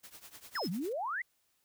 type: noise with tremolo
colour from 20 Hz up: white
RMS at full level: -49 dBFS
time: 0.03-0.93 s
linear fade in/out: 10 ms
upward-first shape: triangle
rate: 10 Hz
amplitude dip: 90%
type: exponential two-way sweep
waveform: sine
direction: down then up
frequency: 2103 to 160.6 to 2103 Hz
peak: -33 dBFS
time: 0.55-1.22 s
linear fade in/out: 5 ms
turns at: 0.69 s
type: tone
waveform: sine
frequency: 5160 Hz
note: E8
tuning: 38 cents flat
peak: -39 dBFS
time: 0.55-0.68 s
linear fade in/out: 10 ms
effects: white hiss -75 dBFS RMS until 1.64 s